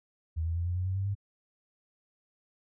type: tone with pitch steps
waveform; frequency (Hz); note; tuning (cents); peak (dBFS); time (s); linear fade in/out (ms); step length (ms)
sine; 80.5 / 83.05 / 85.68 / 88.4 / 91.2 / 94.09 / 97.07 / 100.14; E2 / E2 / F2 / F2 / F#2 / F#2 / G2 / G2; -41 / +13 / -33 / +22 / -24 / +30 / -16 / +37; -28; 0.36-1.152; 20; 99
effects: none